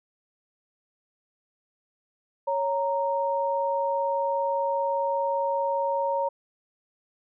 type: tone pair together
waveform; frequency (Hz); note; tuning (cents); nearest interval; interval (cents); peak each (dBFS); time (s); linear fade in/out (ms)
sine; 554.4 / 929.4; C#5 / A#5; 0 / -5; major sixth; 895; -26; 2.47-6.29; 10
effects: none